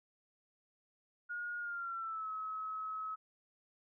sine tone with pitch glide, 1434 to 1284.9 Hz, F6 to E6, +45 to -45 cents, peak -38 dBFS, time 1.29-3.16 s, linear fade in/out 20 ms, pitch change -190 cents, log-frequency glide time 1.59-2.3 s, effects none

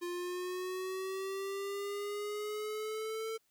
square linear sweep, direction up, 349.2 to 447.3 Hz, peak -37 dBFS, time 0.01-3.38 s, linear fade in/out 20 ms, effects white hiss -75 dBFS RMS until 3.5 s

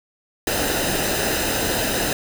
pink noise with comb filter, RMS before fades -22 dBFS, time 0.47-2.13 s, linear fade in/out 2 ms, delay 0.89 ms, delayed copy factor -0.6, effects none

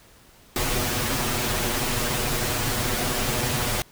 pink noise with comb filter, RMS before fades -25 dBFS, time 0.56-3.82 s, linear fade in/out 0 ms, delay 8.2 ms, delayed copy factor +0.9, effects pink hiss -53 dBFS RMS until 3.91 s

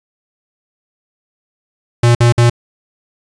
square tone bursts, 119.1 Hz, A#2, 38 cents sharp, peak -7 dBFS, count 3, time 2.03-2.498 s, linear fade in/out 5 ms, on 120 ms, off 54 ms, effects resampled to 22050 Hz + 7-bit

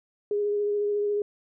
sine tone with vibrato, 412.4 Hz, G#4, 12 cents flat, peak -23 dBFS, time 0.31-1.22 s, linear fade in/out 2 ms, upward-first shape sine, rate 14 Hz, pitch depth 15 cents each way, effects none

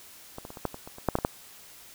clicks, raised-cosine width 1 ms, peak -23 / -25 / -27 / -26 / -13 / -24 / -27 / -29 / -9 / -9 / -16 / -9 dBFS, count 12, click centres 0.384 / 0.451 / 0.504 / 0.572 / 0.653 / 0.744 / 0.875 / 0.984 / 1.087 / 1.154 / 1.187 / 1.249 s, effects white hiss -50 dBFS RMS until 1.94 s

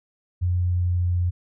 sine tone with pitch glide, 89.2 to 88.48 Hz, F2 to F2, +37 to +23 cents, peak -19 dBFS, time 0.41-1.31 s, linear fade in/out 20 ms, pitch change -14 cents, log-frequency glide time 0.59-1.1 s, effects none

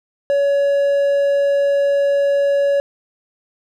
triangle tone, 563 Hz, C#5, 27 cents sharp, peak -11 dBFS, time 0.3-2.8 s, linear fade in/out 0 ms, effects none

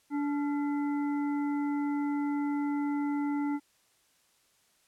harmonic tone with a mistuned harmonic, 289 Hz, D4, 28 cents flat, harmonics 1 / 3 / 5 / 7, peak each -28 / -39 / -46 / -48 dBFS, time 0.1-3.6 s, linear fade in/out 50 ms, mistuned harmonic 5, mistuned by -84 cents, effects white hiss -68 dBFS RMS until 4.87 s + low-pass 11000 Hz 12 dB/octave

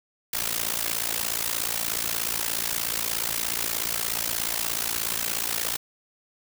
white noise with amplitude modulation, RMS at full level -24 dBFS, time 0.33-5.77 s, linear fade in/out 5 ms, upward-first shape sine, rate 56.8 Hz, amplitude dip 90%, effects none

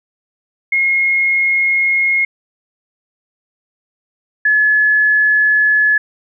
sine tone pair in turn, 2154 / 1709.6 Hz, C7 / G#6, +50 / +50 cents, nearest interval major third, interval 400 cents, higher first, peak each -11 / -9 dBFS, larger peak second, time 0.72-2.25 / 4.45-5.98 s, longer neither, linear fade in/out 5 ms, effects none

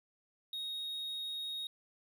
triangle tone, 3749 Hz, A#7, 9 cents sharp, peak -36 dBFS, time 0.53-1.67 s, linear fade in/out 2 ms, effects none

